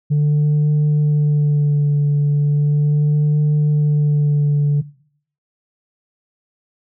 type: tone with vibrato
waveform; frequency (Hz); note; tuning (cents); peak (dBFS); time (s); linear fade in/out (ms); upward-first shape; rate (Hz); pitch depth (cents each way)
sine; 147.4; D3; +7; -10; 0.1-4.82; 20; sine; 0.37; 25
effects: noise-tail reverb RT60 0.6 s tail -20 dB re dry + tanh soft clip ceiling -11 dBFS